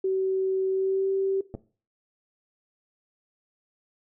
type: tone with pitch glide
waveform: sine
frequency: 380.5 to 387.2 Hz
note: F#4 to G4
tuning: +48 to -21 cents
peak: -22 dBFS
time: 0.04-1.41 s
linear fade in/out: 5 ms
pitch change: +31 cents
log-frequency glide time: 0.69-1.1 s
type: clicks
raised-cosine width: 2 ms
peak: -24 / -21 dBFS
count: 2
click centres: 1.541 / 1.55 s
effects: noise-tail reverb RT60 0.4 s tail -18 dB re dry